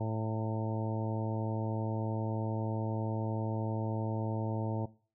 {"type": "harmonic tone with a mistuned harmonic", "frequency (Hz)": 110, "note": "A2", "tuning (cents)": 0, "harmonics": [1, 2, 3, 4, 5, 6, 7, 8], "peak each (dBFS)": [-33, -40, -41, -44, -43, -43, -47, -43], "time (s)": [0, 4.86], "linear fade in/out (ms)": 10, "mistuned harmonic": 8, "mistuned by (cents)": 45, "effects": ["noise-tail reverb RT60 0.4 s tail -19 dB re dry"]}